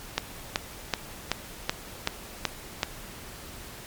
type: click train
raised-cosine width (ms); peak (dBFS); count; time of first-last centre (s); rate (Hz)
0.2; -6; 8; 0.18-2.832; 2.64
effects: pink hiss -43 dBFS RMS until 3.86 s + MP3 96 kbps

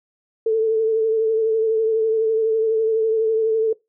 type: tone with vibrato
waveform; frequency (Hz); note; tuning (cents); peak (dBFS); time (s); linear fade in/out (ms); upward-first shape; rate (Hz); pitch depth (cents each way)
sine; 443.6; A4; +14; -15; 0.46-3.73; 5; triangle; 12; 35
effects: noise-tail reverb RT60 0.2 s tail -22 dB re dry

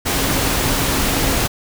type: tone in noise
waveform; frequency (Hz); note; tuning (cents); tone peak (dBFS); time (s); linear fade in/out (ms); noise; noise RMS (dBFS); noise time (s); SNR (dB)
sine; 272.5; C#4; -29; -27; 0.05-1.48; 20; pink; -18; 0.05-1.48; -12
effects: none

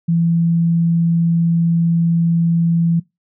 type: tone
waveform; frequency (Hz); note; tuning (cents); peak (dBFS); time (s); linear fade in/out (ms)
sine; 167.8; E3; +31; -12; 0.08-3; 10
effects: noise-tail reverb RT60 0.2 s tail -22 dB re dry

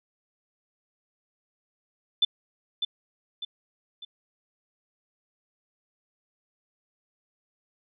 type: tone with echo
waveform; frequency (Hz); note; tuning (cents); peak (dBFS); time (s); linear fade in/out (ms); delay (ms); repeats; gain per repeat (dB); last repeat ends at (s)
sine; 3520; A7; 0; -17; 2.22-2.25; 5; 600; 3; -7; 4.05
effects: none

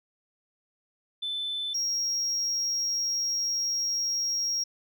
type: tone pair in turn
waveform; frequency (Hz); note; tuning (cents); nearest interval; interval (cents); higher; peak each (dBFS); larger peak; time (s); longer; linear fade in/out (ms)
sine; 3520 / 5602; A7 / F8; 0 / +4; minor sixth; 804; second; -28 / -23; second; 1.22-1.74 / 1.74-4.64; second; 10
effects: tanh soft clip ceiling -25 dBFS

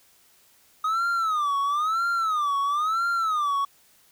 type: tone with vibrato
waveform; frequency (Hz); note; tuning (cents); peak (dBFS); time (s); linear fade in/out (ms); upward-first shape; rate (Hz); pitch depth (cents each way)
triangle; 1244.5; D#6; 0; -20; 0.84-3.65; 5; sine; 1; 190
effects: white hiss -59 dBFS RMS until 4.11 s

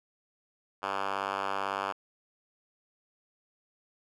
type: tone with band-pass filter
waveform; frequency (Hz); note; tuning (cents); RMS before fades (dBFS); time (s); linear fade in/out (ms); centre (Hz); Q
5% pulse; 98; G2; 0; -33; 0.82-1.93; 20; 1300; 1.2
effects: none

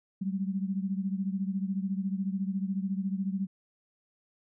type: beating tone pair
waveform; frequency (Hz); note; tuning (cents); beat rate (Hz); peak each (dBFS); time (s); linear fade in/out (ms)
sine; 190 / 204; F#3 / G#3; +46 / -31; 14; -30 / -34; 0.21-3.47; 10
effects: none

